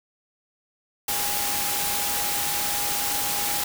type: tone in noise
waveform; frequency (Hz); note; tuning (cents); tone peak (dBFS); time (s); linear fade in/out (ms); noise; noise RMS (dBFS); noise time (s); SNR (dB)
sine; 818; G#5; -26; -33; 1.08-3.64; 5; white; -26; 1.08-3.64; -10
effects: none